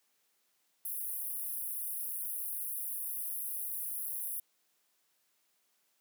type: high-pass noise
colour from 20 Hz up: pink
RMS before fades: -38 dBFS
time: 0.85-4.4 s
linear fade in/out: 5 ms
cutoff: 9900 Hz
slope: 96 dB/octave
effects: white hiss -75 dBFS RMS until 6 s + high-pass 200 Hz 12 dB/octave